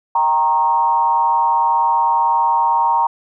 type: tone with frequency modulation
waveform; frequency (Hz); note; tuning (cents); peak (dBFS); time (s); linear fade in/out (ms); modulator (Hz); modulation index
sine; 932.3; A#5; 0; -12; 0.15-3.07; 5; 151; 0.74
effects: none